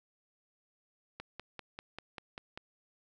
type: click train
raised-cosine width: 0.3 ms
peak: -26 dBFS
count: 8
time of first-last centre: 1.2-2.575 s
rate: 5.09 Hz
effects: none